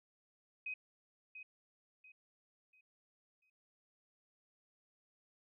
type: tone with echo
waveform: sine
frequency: 2518 Hz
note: D#7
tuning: 20 cents sharp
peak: -39 dBFS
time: 0.66-0.74 s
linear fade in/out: 5 ms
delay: 690 ms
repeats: 4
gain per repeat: -9 dB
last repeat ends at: 3.5 s
effects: none